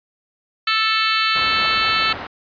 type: harmonic tone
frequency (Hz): 440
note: A4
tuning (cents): 0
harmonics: 3 / 4 / 5 / 6 / 7 / 8 / 9 / 10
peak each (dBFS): -20 / -25 / -26 / -23 / -25 / -29 / -26 / -25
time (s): 0.67-2.13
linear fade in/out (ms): 5
type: low-pass noise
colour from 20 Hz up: white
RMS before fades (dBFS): -31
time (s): 1.35-2.27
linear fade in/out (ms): 5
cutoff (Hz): 1600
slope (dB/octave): 12
effects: resampled to 11025 Hz